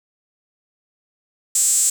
sawtooth tone with high-pass filter, 311.1 Hz, D#4, in tune, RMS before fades -17 dBFS, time 1.55-1.9 s, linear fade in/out 5 ms, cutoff 7700 Hz, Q 7.1, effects none

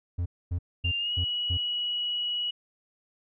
triangle tone bursts, 87.31 Hz, F2, in tune, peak -24 dBFS, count 5, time 0.18-1.575 s, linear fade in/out 10 ms, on 79 ms, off 250 ms
sine tone with pitch glide, 2794 to 2921 Hz, F7 to F#7, 0 to -23 cents, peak -27 dBFS, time 0.84-2.51 s, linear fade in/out 10 ms, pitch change +77 cents, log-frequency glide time 0.98-1.14 s
effects none

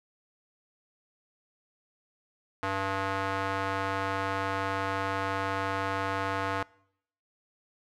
square tone with band-pass filter, 97.1 Hz, G2, 16 cents flat, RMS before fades -31 dBFS, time 2.63-6.63 s, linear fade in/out 0 ms, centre 1200 Hz, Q 1.2, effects noise-tail reverb RT60 0.7 s tail -23 dB re dry

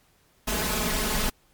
pink noise with comb filter, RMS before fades -26 dBFS, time 0.47-1.3 s, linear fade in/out 10 ms, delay 4.7 ms, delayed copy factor +1, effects pink hiss -63 dBFS RMS until 1.53 s + MP3 96 kbps

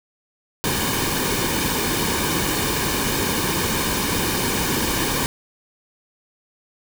pink noise with comb filter, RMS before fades -22 dBFS, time 0.64-5.26 s, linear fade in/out 0 ms, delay 1.5 ms, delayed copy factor -0.6, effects none

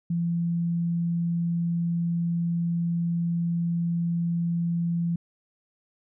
sine tone, 170 Hz, F3, 46 cents flat, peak -23 dBFS, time 0.1-5.16 s, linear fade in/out 5 ms, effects none

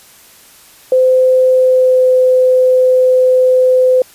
sine tone with pitch glide, 514 to 510.4 Hz, C5 to C5, -31 to -43 cents, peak -6 dBFS, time 0.92-4.02 s, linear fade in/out 2 ms, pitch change -12 cents, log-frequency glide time 1.5-2.12 s, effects white hiss -42 dBFS RMS until 4.14 s + resampled to 32000 Hz

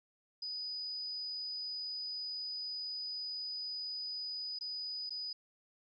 sine tone with dropouts, 4971 Hz, D#8, 2 cents flat, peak -38 dBFS, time 0.42-5.33 s, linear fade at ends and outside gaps 5 ms, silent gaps 4.589-4.609 / 5.095-5.105 s, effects none

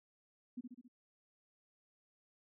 sine tone with echo, 247.3 Hz, B3, 3 cents sharp, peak -40 dBFS, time 0.57-0.61 s, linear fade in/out 10 ms, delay 68 ms, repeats 4, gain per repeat -4 dB, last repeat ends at 0.882 s, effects none

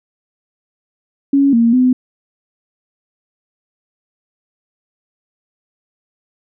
sine tone with pitch steps, 278.1 / 232 / 253.5 Hz, C#4 / A#3 / B3, +6 / -8 / +45 cents, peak -8 dBFS, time 1.33-1.93 s, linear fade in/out 5 ms, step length 200 ms, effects none

